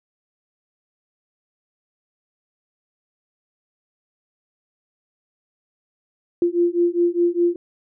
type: beating tone pair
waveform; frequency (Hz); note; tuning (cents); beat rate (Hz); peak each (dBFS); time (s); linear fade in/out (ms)
sine; 344.3 / 349.2; F4 / F4; -25 / 0; 4.9; -19; 6.42-7.56; 2
effects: none